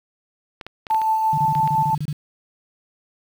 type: clicks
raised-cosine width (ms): 0.3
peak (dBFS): -18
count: 8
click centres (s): 0.612 / 0.666 / 0.868 / 0.909 / 0.946 / 1.017 / 1.551 / 1.676
type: tone with tremolo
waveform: sine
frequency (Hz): 880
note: A5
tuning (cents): 0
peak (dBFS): -15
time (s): 0.9-1.95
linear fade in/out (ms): 5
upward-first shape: sine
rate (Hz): 5.9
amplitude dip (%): 35
type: tone bursts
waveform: sine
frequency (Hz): 148.9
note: D3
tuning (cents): +24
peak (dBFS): -22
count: 11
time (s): 1.33-2.129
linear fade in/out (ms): 2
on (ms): 49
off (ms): 26
effects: 7-bit